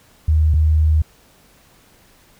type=tone pair in turn; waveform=sine; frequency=77.78 / 77.78 Hz; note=D#2 / D#2; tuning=0 / 0 cents; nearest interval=unison; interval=0 cents; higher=neither; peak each=-11 dBFS; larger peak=neither; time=0.28-0.54 / 0.54-1.02 s; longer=second; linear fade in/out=5 ms; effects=pink hiss -52 dBFS RMS until 2.39 s